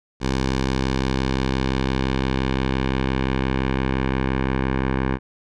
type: tone with low-pass filter sweep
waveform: 10% pulse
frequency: 65.8 Hz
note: C2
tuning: 10 cents sharp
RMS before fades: -22 dBFS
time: 0.2-5.19 s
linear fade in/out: 50 ms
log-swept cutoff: 5700 to 1900 Hz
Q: 1.2
effects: none